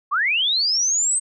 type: linear sweep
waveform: sine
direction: up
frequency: 1047 to 8372 Hz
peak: -17 dBFS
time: 0.11-1.2 s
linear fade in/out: 20 ms
effects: none